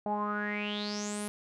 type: tone with low-pass filter sweep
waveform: sawtooth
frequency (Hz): 207.7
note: G#3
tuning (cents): 0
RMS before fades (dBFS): -34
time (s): 0.06-1.28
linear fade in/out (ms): 0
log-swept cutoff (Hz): 730 to 11000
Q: 9.7
effects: none